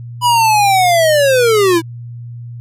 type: linear sweep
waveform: square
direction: down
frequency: 990 to 319.2 Hz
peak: -9 dBFS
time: 0.21-1.82 s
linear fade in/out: 50 ms
effects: added 119 Hz sine -26 dBFS peak until 2.6 s + resampled to 32000 Hz